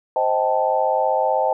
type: chord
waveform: sine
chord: A half-diminished seventh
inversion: first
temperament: equal with one note detuned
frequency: 523.3 / 626.9 / 784 / 880 Hz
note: C5 / Eb5 / G5 / A5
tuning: 0 / +13 / 0 / 0 cents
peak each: -22 dBFS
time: 0.16-1.53 s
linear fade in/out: 2 ms
effects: none